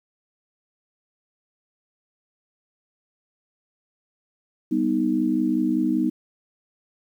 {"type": "chord", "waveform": "sine", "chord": "G augmented", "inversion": "none", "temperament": "equal with one note detuned", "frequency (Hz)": [196, 246.9, 312], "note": ["G3", "B3", "D#4"], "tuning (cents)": [0, 0, 5], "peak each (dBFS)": [-27, -23, -22], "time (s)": [4.71, 6.1], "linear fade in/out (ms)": 10, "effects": ["9-bit"]}